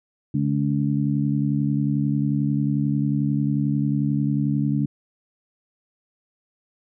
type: harmonic tone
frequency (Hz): 71.2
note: C#2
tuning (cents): +47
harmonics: 2 / 3 / 4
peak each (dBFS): -22 / -24 / -25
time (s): 0.34-4.86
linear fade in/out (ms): 5
effects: none